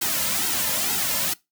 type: noise with flanger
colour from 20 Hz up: white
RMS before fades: -24 dBFS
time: 0.01-1.34 s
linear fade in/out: 10 ms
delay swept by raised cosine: 1.7 to 2.68 ms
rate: 2.2 Hz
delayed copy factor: -0.85
effects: noise-tail reverb RT60 0.2 s tail -21 dB re dry